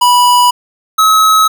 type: tone pair in turn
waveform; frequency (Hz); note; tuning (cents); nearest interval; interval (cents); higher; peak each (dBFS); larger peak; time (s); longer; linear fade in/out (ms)
square; 981 / 1283.5; B5 / E6; -12 / -47; perfect fourth; 465; second; -6; neither; 0.01-0.51 / 0.98-1.48; neither; 10
effects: none